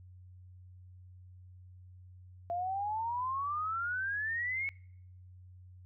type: exponential sweep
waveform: sine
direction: up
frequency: 682 to 2217 Hz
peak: -32 dBFS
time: 2.5-4.69 s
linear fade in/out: 0 ms
effects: noise-tail reverb RT60 0.7 s tail -26 dB re dry + added 91 Hz sine -51 dBFS peak until 5.85 s